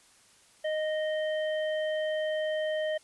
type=harmonic tone; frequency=620 Hz; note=D#5; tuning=6 cents flat; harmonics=1 / 3 / 5; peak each=-28 / -38 / -42 dBFS; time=0.64-2.98 s; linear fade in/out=10 ms; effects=white hiss -60 dBFS RMS until 3.03 s + resampled to 24000 Hz